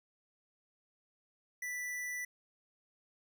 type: tone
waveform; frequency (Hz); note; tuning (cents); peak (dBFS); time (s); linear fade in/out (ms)
square; 1975.5; B6; 0; -38; 1.62-2.25; 5
effects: none